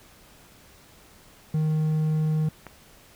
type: tone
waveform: triangle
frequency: 155.56 Hz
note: D#3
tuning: in tune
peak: -19 dBFS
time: 1.54-2.49 s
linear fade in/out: 5 ms
type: click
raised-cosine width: 0.5 ms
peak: -24 dBFS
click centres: 2.667 s
effects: pink hiss -53 dBFS RMS until 3.15 s